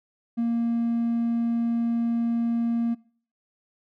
triangle tone, 233.1 Hz, A#3, in tune, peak -19 dBFS, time 0.37-2.95 s, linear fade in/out 20 ms, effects noise-tail reverb RT60 0.5 s tail -24 dB re dry + tanh soft clip ceiling -16 dBFS

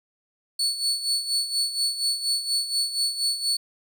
35% pulse tone with tremolo, 4435 Hz, C#8, in tune, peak -19 dBFS, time 0.59-3.57 s, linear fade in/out 5 ms, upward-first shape sine, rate 4.2 Hz, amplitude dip 70%, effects none

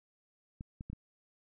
clicks, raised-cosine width 5 ms, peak -30 dBFS, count 4, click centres 0.609 / 0.809 / 0.9 / 0.931 s, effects none

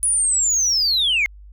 sine linear sweep, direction down, 9956 to 2093 Hz, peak -14 dBFS, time 0.03-1.26 s, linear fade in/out 0 ms, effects tanh soft clip ceiling -13 dBFS + added 50 Hz sine -39 dBFS peak until 1.52 s

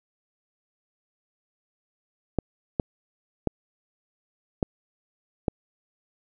clicks, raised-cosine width 2 ms, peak -9 dBFS, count 5, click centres 2.387 / 2.798 / 3.473 / 4.628 / 5.482 s, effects none

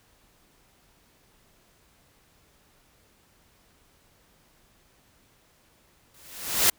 white noise with exponential growth, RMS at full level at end -17 dBFS, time 6.14-6.7 s, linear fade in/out 5 ms, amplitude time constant 120 ms, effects pink hiss -62 dBFS RMS until 6.78 s

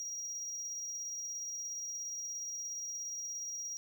triangle tone with tremolo, 5710 Hz, F8, 37 cents sharp, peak -36 dBFS, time 0-3.77 s, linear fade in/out 0 ms, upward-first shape triangle, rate 17 Hz, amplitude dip 25%, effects none

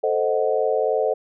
sine chord, A diminished seventh, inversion none, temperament equal, 440 / 523.3 / 622.3 / 740 Hz, A4 / C5 / Eb5 / Gb5, 0 / 0 / 0 / 0 cents, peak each -22 / -23 / -24 / -27 dBFS, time 0.03-1.14 s, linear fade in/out 10 ms, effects none

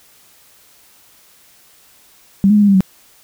sine tone with pitch steps, 196 / 210.4 / 207.6 / 203.9 / 196.9 / 188.4 Hz, G3 / G#3 / G#3 / G#3 / G3 / F#3, 0 / +23 / 0 / -32 / +8 / +32 cents, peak -7 dBFS, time 2.44-2.806 s, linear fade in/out 0 ms, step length 61 ms, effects white hiss -49 dBFS RMS until 3.23 s

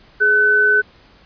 sine tone pair together, 420.4 / 1509.4 Hz, G#4 / F#6, +21 / +34 cents, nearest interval octave + minor seventh, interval 2213 cents, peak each -20 / -11 dBFS, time 0.2-0.82 s, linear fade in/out 20 ms, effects pink hiss -49 dBFS RMS until 1.25 s + resampled to 11025 Hz

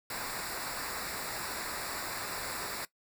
pink noise with comb filter, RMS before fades -38 dBFS, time 0.1-2.85 s, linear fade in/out 2 ms, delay 0.32 ms, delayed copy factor -0.8, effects noise-tail reverb RT60 0.1 s tail -18 dB re dry

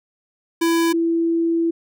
square / sine tone pair in turn, 333 / 333 Hz, E4 / E4, +18 / +18 cents, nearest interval unison, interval 0 cents, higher neither, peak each -16 dBFS, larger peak neither, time 0.61-0.93 / 0.93-1.71 s, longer second, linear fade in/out 10 ms, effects none

